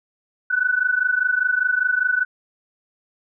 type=tone pair together; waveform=sine; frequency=1480 / 1505 Hz; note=F#6 / F#6; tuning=0 / +29 cents; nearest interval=unison; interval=29 cents; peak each=-20 dBFS; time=0.5-2.25 s; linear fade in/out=10 ms; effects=none

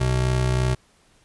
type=tone pair together; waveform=square; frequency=63 / 126 Hz; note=B1 / B2; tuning=+35 / +35 cents; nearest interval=octave; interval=1200 cents; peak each=-25 / -21 dBFS; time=0-0.75 s; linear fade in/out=10 ms; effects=pink hiss -59 dBFS RMS until 1.24 s + resampled to 24000 Hz

